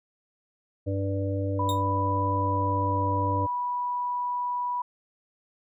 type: harmonic tone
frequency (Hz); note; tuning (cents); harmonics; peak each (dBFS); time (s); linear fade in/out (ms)
98; G2; 0; 1 / 3 / 5 / 6; -27 / -32 / -34 / -35; 0.86-3.47; 20
type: tone with pitch glide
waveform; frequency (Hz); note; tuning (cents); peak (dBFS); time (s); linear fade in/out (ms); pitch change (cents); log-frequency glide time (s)
sine; 987.8 to 980.4; B5 to B5; 0 to -13; -26; 1.59-4.82; 5; -13; 2.36-3.06
type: tone with exponential decay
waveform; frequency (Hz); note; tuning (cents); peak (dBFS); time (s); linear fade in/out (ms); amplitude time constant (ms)
sawtooth; 3700; A#7; -14; -26; 1.69-1.82; 1; 28
effects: none